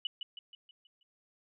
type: tone with echo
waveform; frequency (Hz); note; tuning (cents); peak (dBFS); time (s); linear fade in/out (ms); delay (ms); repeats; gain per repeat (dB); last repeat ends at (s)
sine; 2960; F#7; 0; -31; 0.05-0.07; 2; 160; 6; -6; 1.03
effects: none